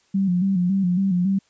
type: tone with vibrato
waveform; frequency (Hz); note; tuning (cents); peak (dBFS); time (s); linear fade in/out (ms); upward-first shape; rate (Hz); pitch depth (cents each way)
sine; 186.1; F#3; +10; -17; 0.14-1.39; 10; square; 3.6; 77
effects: white hiss -62 dBFS RMS until 1.49 s + resampled to 16000 Hz